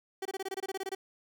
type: tone bursts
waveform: 30% pulse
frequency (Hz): 385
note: G4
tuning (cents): -31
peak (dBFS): -31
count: 13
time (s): 0.22-0.95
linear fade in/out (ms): 5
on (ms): 34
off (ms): 24
effects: none